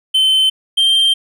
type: tone pair in turn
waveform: triangle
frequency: 3075 / 3158 Hz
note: G7 / G7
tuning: -34 / +12 cents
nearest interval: unison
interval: 46 cents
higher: second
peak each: -8 dBFS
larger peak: neither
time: 0.14-0.5 / 0.77-1.14 s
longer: second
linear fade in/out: 10 ms
effects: none